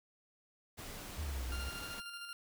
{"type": "noise", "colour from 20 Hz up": "pink", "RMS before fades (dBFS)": -47, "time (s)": [0.77, 2.01], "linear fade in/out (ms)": 20}
{"type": "exponential two-way sweep", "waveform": "sine", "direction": "down then up", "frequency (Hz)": [80.2, 61.74, 66.9], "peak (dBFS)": -37, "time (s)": [1.18, 1.69], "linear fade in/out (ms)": 0, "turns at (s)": 1.44}
{"type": "tone with tremolo", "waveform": "20% pulse", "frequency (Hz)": 1396.9, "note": "F6", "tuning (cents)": 0, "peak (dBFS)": -38, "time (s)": [1.52, 2.33], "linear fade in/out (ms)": 0, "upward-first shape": "square", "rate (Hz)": 13, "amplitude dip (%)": 35}
{"effects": []}